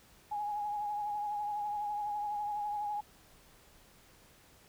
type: tone with vibrato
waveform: sine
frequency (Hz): 830.6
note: G#5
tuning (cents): 0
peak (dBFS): -33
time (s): 0.31-3.01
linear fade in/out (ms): 10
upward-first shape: triangle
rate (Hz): 12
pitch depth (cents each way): 37
effects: pink hiss -61 dBFS RMS until 4.68 s